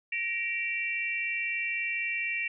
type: tone cluster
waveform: sine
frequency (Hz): 1885 / 2337 / 2732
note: A#6 / D7 / F7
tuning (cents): +19 / -9 / -39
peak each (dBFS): -36 / -31 / -34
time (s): 0.12-2.48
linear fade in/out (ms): 5
effects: none